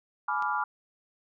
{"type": "chord", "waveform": "sine", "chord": "G# diminished seventh", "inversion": "none", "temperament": "equal with one note detuned", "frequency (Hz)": [845.1, 987.8, 1174.7, 1396.9], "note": ["G#5", "B5", "D6", "F6"], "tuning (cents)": [30, 0, 0, 0], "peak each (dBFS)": -32, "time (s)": [0.28, 0.64], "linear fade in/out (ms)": 5}
{"type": "click", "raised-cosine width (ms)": 0.2, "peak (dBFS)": -28, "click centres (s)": 0.424}
{"effects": []}